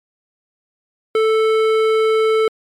sine tone with hard clipping, 440 Hz, A4, in tune, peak -14 dBFS, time 1.15-2.48 s, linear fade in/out 2 ms, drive 13 dB, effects MP3 96 kbps

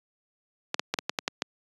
clicks, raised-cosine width 0.2 ms, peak -8 dBFS, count 8, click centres 0.744 / 0.795 / 0.94 / 0.988 / 1.095 / 1.188 / 1.279 / 1.421 s, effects high-pass 200 Hz 12 dB/octave + resampled to 24000 Hz

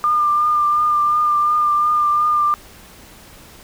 sine tone with vibrato, 1200 Hz, D6, 37 cents sharp, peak -13 dBFS, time 0.04-2.54 s, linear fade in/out 0 ms, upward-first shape triangle, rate 2.8 Hz, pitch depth 25 cents each way, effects pink hiss -43 dBFS RMS until 3.63 s

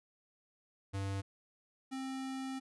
square tone pair in turn, 98 / 264.7 Hz, G2 / C4, 0 / +20 cents, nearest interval octave + perfect fourth, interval 1720 cents, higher second, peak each -36 / -39 dBFS, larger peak first, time 0.93-1.22 / 1.91-2.6 s, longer second, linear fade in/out 20 ms, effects resampled to 24000 Hz

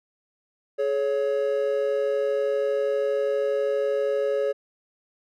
triangle tone pair together, 423.9 / 556.4 Hz, G#4 / C#5, +35 / +6 cents, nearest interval perfect fourth, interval 471 cents, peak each -23 / -22 dBFS, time 0.78-4.53 s, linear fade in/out 20 ms, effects none

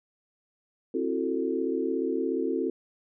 sine chord, F# half-diminished seventh, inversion second, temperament just, 266.4 / 333 / 370 / 444 Hz, C4 / E4 / F#4 / A4, +31 / +18 / 0 / +16 cents, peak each -31 dBFS, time 0.94-2.7 s, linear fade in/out 5 ms, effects none

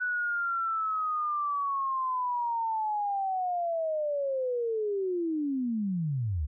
sine linear sweep, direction down, 1488 to 65.3 Hz, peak -27 dBFS, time 0-6.47 s, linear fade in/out 20 ms, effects none

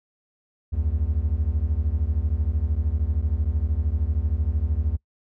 triangle beating tone pair, 69.3 / 82.3 Hz, C#2 / E2, 0 / -2 cents, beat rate 13 Hz, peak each -22 dBFS, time 0.72-4.97 s, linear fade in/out 20 ms, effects noise-tail reverb RT60 0.1 s tail -22 dB re dry

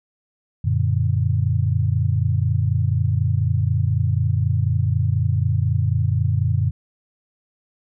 sine chord, Gb augmented, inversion none, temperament equal, 92.5 / 116.54 / 146.83 Hz, Gb2 / Bb2 / D3, 0 / 0 / 0 cents, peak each -20 / -20 / -23 dBFS, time 0.64-6.71 s, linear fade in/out 10 ms, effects none

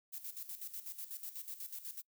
violet noise with tremolo, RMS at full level -44 dBFS, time 0.12-2.02 s, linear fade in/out 20 ms, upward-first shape square, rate 8.1 Hz, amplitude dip 70%, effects noise-tail reverb RT60 0.1 s tail -26 dB re dry

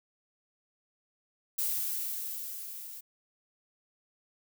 violet noise with level ramp, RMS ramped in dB -30 to -45 dBFS, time 1.58-3.01 s, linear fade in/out 10 ms, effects none

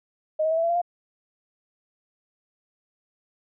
sine tone with pitch steps, 622.3 / 635 / 648 / 661.2 / 674.7 / 688.5 / 702.6 Hz, D#5 / D#5 / E5 / E5 / E5 / F5 / F5, 0 / +35 / -30 / +5 / +40 / -25 / +10 cents, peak -20 dBFS, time 0.39-0.817 s, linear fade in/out 10 ms, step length 61 ms, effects none

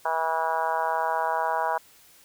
harmonic tone, 162.1 Hz, E3, 29 cents flat, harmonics 3 / 4 / 5 / 6 / 7 / 8 / 9 / 10, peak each -36 / -30 / -29 / -27 / -35 / -39 / -34 / -40 dBFS, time 0.05-1.78 s, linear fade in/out 5 ms, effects white hiss -55 dBFS RMS until 2.24 s

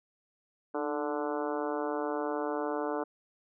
harmonic tone with a mistuned harmonic, 146.83 Hz, D3, in tune, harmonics 2 / 3 / 4 / 5 / 6 / 7 / 8 / 9 / 10, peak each -36 / -35 / -37 / -40 / -40 / -42 / -44 / -45 / -46 dBFS, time 0.74-3.04 s, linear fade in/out 10 ms, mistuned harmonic 2, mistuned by +54 cents, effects none

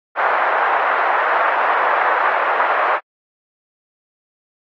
pink band-pass noise, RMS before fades -17 dBFS, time 0.15-3 s, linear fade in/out 50 ms, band 660 to 1700 Hz, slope 24 dB/octave, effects AAC 32 kbps

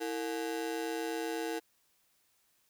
35% pulse ring-modulated tone, 392 Hz, G4, in tune, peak -29 dBFS, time 0-1.6 s, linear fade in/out 20 ms, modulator 64 Hz, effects white hiss -72 dBFS RMS until 2.69 s

